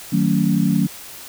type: chord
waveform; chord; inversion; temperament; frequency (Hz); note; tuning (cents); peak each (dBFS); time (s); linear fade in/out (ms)
sine; D# half-diminished seventh; none; just; 155.56 / 186.68 / 224 / 280; D#3 / F#3 / A3 / C#4; 0 / +16 / +31 / +18; -21 / -18 / -20 / -22; 0.12-0.87; 10
effects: white hiss -37 dBFS RMS until 1.28 s